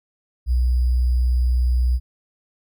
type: tone with sample-and-hold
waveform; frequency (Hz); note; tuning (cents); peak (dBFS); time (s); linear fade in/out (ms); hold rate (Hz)
sine; 61.74; B1; 0; -15; 0.46-2; 50; 4900
effects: none